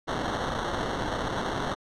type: noise with sample-and-hold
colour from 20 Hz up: blue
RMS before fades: -30 dBFS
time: 0.07-1.75 s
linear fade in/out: 20 ms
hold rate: 2450 Hz
effects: low-pass 5000 Hz 12 dB/octave